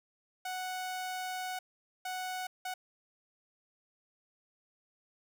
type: tone bursts at uneven times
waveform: sawtooth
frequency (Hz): 740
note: F#5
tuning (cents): 0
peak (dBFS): -32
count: 3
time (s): 0.45-1.59 / 2.05-2.47 / 2.65-2.74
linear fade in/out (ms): 5
effects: none